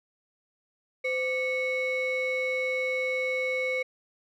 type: ring-modulated tone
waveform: triangle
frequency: 847 Hz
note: G#5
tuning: 34 cents sharp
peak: -21 dBFS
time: 1.04-3.83 s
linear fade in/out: 10 ms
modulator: 1360 Hz
effects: none